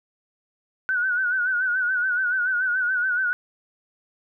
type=tone with vibrato; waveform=sine; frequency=1486 Hz; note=F#6; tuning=7 cents sharp; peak=-20 dBFS; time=0.89-3.33 s; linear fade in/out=0 ms; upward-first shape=sine; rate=7 Hz; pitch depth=73 cents each way; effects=none